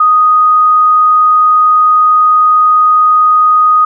sine tone, 1244.5 Hz, D#6, in tune, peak -4 dBFS, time 0-3.85 s, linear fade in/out 5 ms, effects none

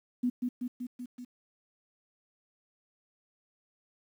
sine tone with echo, 246.9 Hz, B3, in tune, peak -25 dBFS, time 0.23-0.3 s, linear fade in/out 10 ms, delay 190 ms, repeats 5, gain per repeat -3 dB, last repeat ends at 1.25 s, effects 10-bit

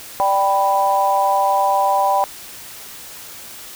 sine chord, G major, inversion second, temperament equal, 587.3 / 784 / 987.8 Hz, D5 / G5 / B5, 0 / 0 / 0 cents, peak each -21 / -16 / -18 dBFS, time 0.2-2.24 s, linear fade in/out 0 ms, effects white hiss -36 dBFS RMS until 3.75 s

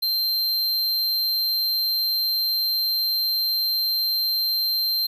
square tone, 4146 Hz, C8, 17 cents flat, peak -21 dBFS, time 0.02-5.07 s, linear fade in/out 10 ms, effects 9-bit

